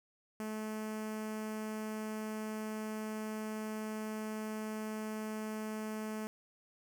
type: tone with notch filter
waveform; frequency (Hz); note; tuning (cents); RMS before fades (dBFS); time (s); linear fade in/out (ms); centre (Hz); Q
sawtooth; 216.3; A3; -29; -40; 0.4-6.27; 0; 3800; 1.4
effects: none